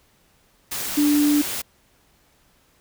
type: tone in noise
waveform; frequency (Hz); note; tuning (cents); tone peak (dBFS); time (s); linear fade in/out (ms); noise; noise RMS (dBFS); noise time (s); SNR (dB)
sine; 293.7; D4; 0; -15; 0.97-1.42; 10; white; -28; 0.71-1.62; +10
effects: pink hiss -60 dBFS RMS until 2.8 s